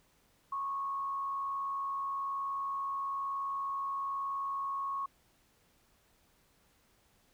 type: tone with frequency modulation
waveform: sine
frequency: 1100 Hz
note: C#6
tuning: 14 cents flat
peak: -33 dBFS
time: 0.52-5.06 s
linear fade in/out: 5 ms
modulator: 78.9 Hz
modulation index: 0.36
effects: pink hiss -69 dBFS RMS until 7.33 s